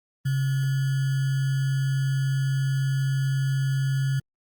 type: tone with sample-and-hold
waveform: sine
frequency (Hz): 135.4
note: C#3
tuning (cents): -40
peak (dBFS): -21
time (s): 0.25-4.2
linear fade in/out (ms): 10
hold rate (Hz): 1575
effects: Opus 24 kbps

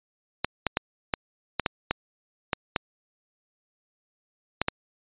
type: clicks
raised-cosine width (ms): 0.3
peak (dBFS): -7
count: 11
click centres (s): 0.446 / 0.667 / 0.771 / 1.138 / 1.597 / 1.662 / 1.91 / 2.532 / 2.762 / 4.616 / 4.684
effects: resampled to 8000 Hz

